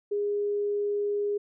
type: tone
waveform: sine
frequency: 410.3 Hz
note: G#4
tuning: 21 cents flat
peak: -25 dBFS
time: 0.11-1.38 s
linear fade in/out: 10 ms
effects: none